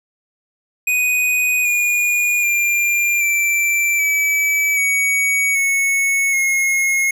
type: tone with pitch steps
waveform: square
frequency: 2489 / 2439 / 2390 / 2343 / 2296 / 2250 / 2205 / 2161 Hz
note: D#7 / D#7 / D7 / D7 / D7 / C#7 / C#7 / C#7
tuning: 0 / -35 / +30 / -5 / -40 / +25 / -10 / -45 cents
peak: -15 dBFS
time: 0.87-7.11 s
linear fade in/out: 5 ms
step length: 780 ms
effects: none